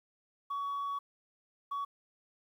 sine tone bursts at uneven times, 1126 Hz, C#6, 27 cents sharp, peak -31 dBFS, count 2, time 0.5-0.99 / 1.71-1.85 s, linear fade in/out 10 ms, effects tanh soft clip ceiling -32 dBFS + 11-bit

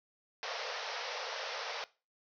pink band-pass noise, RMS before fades -40 dBFS, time 0.43-1.84 s, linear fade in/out 0 ms, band 450 to 5800 Hz, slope 96 dB/octave, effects noise-tail reverb RT60 0.3 s tail -19 dB re dry

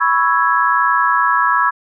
sine chord, C# minor seventh, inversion third, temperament equal, 987.8 / 1108.7 / 1318.5 / 1661.2 Hz, B5 / C#6 / E6 / G#6, 0 / 0 / 0 / 0 cents, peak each -17 dBFS, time 0-1.71 s, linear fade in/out 20 ms, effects none

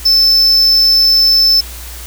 triangle tone, 5274 Hz, E8, in tune, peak -5 dBFS, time 0.05-1.61 s, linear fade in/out 10 ms, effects added 60 Hz sine -28 dBFS peak until 2.06 s + white hiss -31 dBFS RMS until 2.06 s

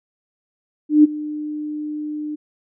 sine tone with ADSR envelope, 301 Hz, D4, 43 cents sharp, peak -5 dBFS, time 0.89-2.36 s, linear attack 150 ms, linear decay 19 ms, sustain -19 dB, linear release 16 ms, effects none

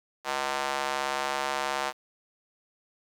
square tone with high-pass filter, 69.3 Hz, C#2, in tune, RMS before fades -30 dBFS, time 0.24-1.93 s, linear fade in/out 50 ms, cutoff 810 Hz, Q 1.4, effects low-pass 8000 Hz 12 dB/octave + 8-bit

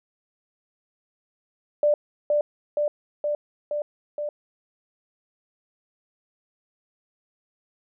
sine tone with echo, 591 Hz, D5, 11 cents sharp, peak -16 dBFS, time 1.83-1.94 s, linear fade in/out 2 ms, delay 470 ms, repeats 5, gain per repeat -2 dB, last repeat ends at 4.29 s, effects none

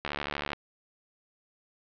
click train, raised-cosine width 0.3 ms, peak -15 dBFS, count 36, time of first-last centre 0.05-0.532 s, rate 72.6 Hz, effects low-pass 4000 Hz 12 dB/octave

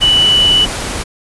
sine tone in noise, 2964 Hz, F#7, 2 cents sharp, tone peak -7 dBFS, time 0.01-0.66 s, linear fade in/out 20 ms, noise pink, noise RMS -20 dBFS, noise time 0-1.04 s, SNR +10 dB, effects resampled to 24000 Hz

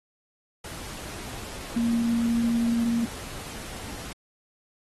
sine tone in noise, 233.1 Hz, A#3, in tune, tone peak -21 dBFS, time 1.76-3.06 s, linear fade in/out 5 ms, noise pink, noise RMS -39 dBFS, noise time 0.64-4.13 s, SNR +15 dB, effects AAC 32 kbps

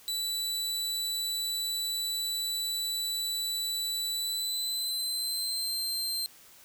sawtooth tone with pitch glide, 3962 to 4137 Hz, B7 to C8, +5 to -20 cents, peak -27 dBFS, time 0.08-6.26 s, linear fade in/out 0 ms, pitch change +75 cents, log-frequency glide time 4.13-5.74 s, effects white hiss -55 dBFS RMS until 6.64 s

